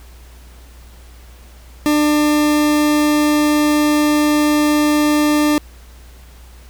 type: tone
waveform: 40% pulse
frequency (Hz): 298.6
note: D4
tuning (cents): +29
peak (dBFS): -11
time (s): 1.86-5.58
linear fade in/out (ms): 0
effects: added 60 Hz sine -38 dBFS peak until 6.69 s + pink hiss -47 dBFS RMS until 6.69 s